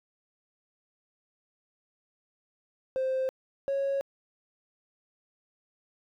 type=tone pair in turn; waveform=triangle; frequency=523.3 / 551 Hz; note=C5 / C#5; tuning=0 / -11 cents; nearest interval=minor second; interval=89 cents; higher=second; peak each=-23 dBFS; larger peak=neither; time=2.96-3.29 / 3.68-4.01 s; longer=neither; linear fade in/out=0 ms; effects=tanh soft clip ceiling -22 dBFS